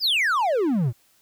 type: exponential sweep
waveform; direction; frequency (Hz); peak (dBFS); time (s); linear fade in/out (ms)
triangle; down; 5274 to 105.5; -17; 0-0.93; 50
effects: white hiss -61 dBFS RMS until 1.21 s